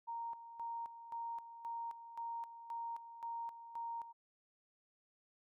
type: tone with tremolo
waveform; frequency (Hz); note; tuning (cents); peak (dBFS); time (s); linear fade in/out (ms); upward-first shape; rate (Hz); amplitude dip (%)
sine; 929; A#5; -6; -40; 0.07-4.13; 20; square; 1.9; 70
effects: none